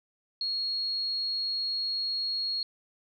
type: tone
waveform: sine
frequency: 4302 Hz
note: C8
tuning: 47 cents sharp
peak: -28 dBFS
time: 0.41-2.63 s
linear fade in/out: 2 ms
effects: none